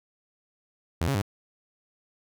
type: tone with pitch steps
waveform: sawtooth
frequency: 83.5 / 137.9 / 99.4 Hz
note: E2 / C#3 / G2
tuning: +23 / -9 / +25 cents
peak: -20 dBFS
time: 1.01-1.217 s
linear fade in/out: 0 ms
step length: 69 ms
effects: none